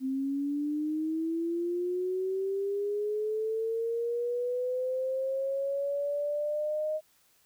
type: linear sweep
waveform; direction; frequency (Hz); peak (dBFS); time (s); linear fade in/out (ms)
sine; up; 260.6 to 622.3; -28; 0-7.01; 50
effects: white hiss -66 dBFS RMS until 7.45 s